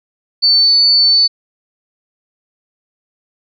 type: tone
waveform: sine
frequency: 4501 Hz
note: C#8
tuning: 26 cents sharp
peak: -7 dBFS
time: 0.42-1.28 s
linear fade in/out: 20 ms
effects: none